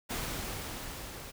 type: noise with level ramp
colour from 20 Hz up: pink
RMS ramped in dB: -35 to -45 dBFS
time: 0.09-1.32 s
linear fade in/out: 20 ms
effects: none